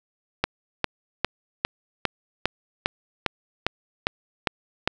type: click train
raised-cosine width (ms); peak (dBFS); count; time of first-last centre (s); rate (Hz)
0.3; -4; 12; 0.44-4.875; 2.48
effects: none